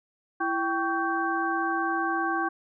sine tone cluster, 333.2 / 781 / 1124 / 1561 Hz, E4 / G5 / C#6 / G6, +19 / -7 / +24 / -8 cents, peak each -30 dBFS, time 0.4-2.49 s, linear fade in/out 10 ms, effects none

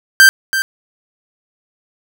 45% pulse tone with echo, 1568 Hz, G6, in tune, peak -3 dBFS, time 0.2-0.29 s, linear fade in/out 0 ms, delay 330 ms, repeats 1, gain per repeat -11 dB, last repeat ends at 0.62 s, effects none

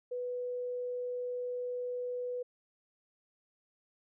sine tone, 493.9 Hz, B4, in tune, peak -34 dBFS, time 0.11-2.43 s, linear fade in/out 10 ms, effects none

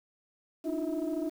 sine tone cluster, 293.4 / 313.8 / 347.9 / 647 Hz, D4 / D#4 / F4 / E5, -2 / +15 / -7 / -32 cents, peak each -35 / -32 / -35 / -37 dBFS, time 0.64-1.3 s, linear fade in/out 20 ms, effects tanh soft clip ceiling -24 dBFS + 9-bit

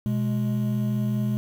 triangle tone pair together, 124.33 / 209.1 Hz, B2 / G#3, +12 / +12 cents, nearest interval major sixth, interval 900 cents, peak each -23 dBFS, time 0.06-1.37 s, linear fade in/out 0 ms, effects 8-bit

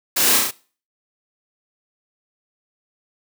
white noise with echo, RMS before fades -19 dBFS, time 0.16-0.38 s, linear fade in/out 10 ms, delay 33 ms, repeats 4, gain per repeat -2 dB, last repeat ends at 0.512 s, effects noise-tail reverb RT60 0.4 s tail -21 dB re dry + high-pass 150 Hz 12 dB/octave

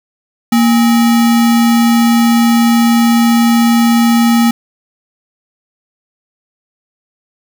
sine tone with sample-and-hold, 233.1 Hz, A#3, in tune, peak -6 dBFS, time 0.52-4.51 s, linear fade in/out 5 ms, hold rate 1050 Hz, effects none

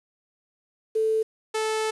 sine / sawtooth tone pair in turn, 440 / 437 Hz, A4 / A4, 0 / -12 cents, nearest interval unison, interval 12 cents, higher first, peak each -20 dBFS, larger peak neither, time 0.95-1.23 / 1.54-1.91 s, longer second, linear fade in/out 10 ms, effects resampled to 24000 Hz + 8-bit

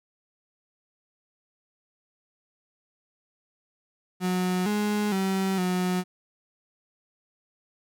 35% pulse tone with pitch steps, 182.5 / 208.7 / 191.6 / 182 Hz, F#3 / G#3 / G3 / F#3, -24 / +9 / -39 / -28 cents, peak -22 dBFS, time 4.2-6.04 s, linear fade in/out 50 ms, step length 460 ms, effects none

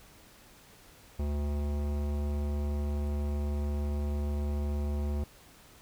sine tone with hard clipping, 72.8 Hz, D2, 15 cents flat, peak -31 dBFS, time 1.19-5.24 s, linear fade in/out 5 ms, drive 17 dB, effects pink hiss -56 dBFS RMS until 5.81 s

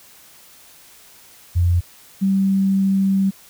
sine tone pair in turn, 87.31 / 193.86 Hz, F2 / G3, 0 / -19 cents, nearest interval octave + major second, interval 1381 cents, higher second, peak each -13 / -14 dBFS, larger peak first, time 1.55-1.81 / 2.21-3.31 s, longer second, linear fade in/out 20 ms, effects white hiss -47 dBFS RMS until 3.49 s

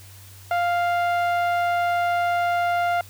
sawtooth tone with low-pass filter, 698.5 Hz, F5, in tune, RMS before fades -22 dBFS, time 0.51-3.01 s, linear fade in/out 2 ms, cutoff 1900 Hz, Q 0.68, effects added 96 Hz sine -44 dBFS peak until 3.09 s + white hiss -48 dBFS RMS until 3.09 s

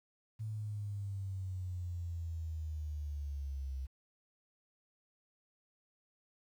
sine exponential sweep, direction down, 110 to 65.41 Hz, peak -37 dBFS, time 0.39-3.87 s, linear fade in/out 20 ms, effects 11-bit

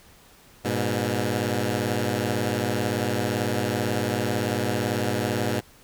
10% pulse beating tone pair, 102.6 / 120.6 Hz, G#2 / B2, -21 / -41 cents, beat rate 18 Hz, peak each -18 dBFS, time 0.64-5.61 s, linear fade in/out 20 ms, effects pink hiss -53 dBFS RMS until 5.83 s

